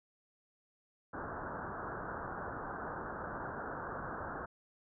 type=low-pass noise; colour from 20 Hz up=white; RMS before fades=-42 dBFS; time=1.13-4.46 s; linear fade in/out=10 ms; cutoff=1600 Hz; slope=96 dB/octave; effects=none